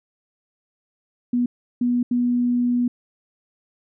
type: tone bursts at uneven times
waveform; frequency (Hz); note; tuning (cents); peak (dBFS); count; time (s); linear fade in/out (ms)
sine; 243.8; B3; -22; -17; 3; 1.33-1.46 / 1.81-2.03 / 2.11-2.88; 5
effects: none